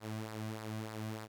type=tone with flanger; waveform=sawtooth; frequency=109.1 Hz; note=A2; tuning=14 cents flat; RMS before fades=-42 dBFS; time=0-1.28 s; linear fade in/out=50 ms; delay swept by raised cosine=0.31 to 2.31 ms; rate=3.3 Hz; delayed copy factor=-0.6; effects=none